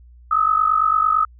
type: tone pair together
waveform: sine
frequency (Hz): 1244.5 / 1293.4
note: D#6 / E6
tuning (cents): 0 / -33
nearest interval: minor second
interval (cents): 67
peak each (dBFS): -17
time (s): 0.31-1.25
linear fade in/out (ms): 5
effects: added 60 Hz sine -43 dBFS peak until 1.39 s